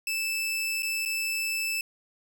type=tone with dropouts; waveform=sawtooth; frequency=2634 Hz; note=E7; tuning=2 cents flat; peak=-24 dBFS; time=0.07-1.81 s; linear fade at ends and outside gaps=2 ms; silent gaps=0.823-0.83 / 1.052-1.058 s; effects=none